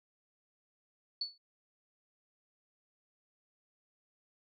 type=tone with exponential decay; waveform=sine; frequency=4446 Hz; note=C#8; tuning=4 cents sharp; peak=-30 dBFS; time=1.21-1.38 s; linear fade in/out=5 ms; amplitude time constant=36 ms; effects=none